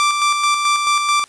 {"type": "tone with tremolo", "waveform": "sawtooth", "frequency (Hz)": 1174.7, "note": "D6", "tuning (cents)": 0, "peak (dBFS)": -9, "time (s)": [0, 1.24], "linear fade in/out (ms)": 0, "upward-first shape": "square", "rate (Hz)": 4.6, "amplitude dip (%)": 40, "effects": ["white hiss -48 dBFS RMS until 1.28 s", "resampled to 22050 Hz"]}